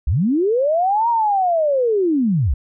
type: linear two-way sweep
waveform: sine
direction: up then down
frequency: 50.9 to 954 to 50.9 Hz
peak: -14 dBFS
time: 0.07-2.54 s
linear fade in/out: 5 ms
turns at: 1.09 s
effects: none